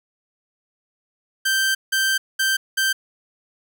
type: tone bursts at uneven times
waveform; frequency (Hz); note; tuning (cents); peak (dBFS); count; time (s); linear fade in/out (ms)
sawtooth; 1563; G6; -6; -14; 4; 1.45-1.75 / 1.92-2.18 / 2.39-2.57 / 2.77-2.93; 10
effects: none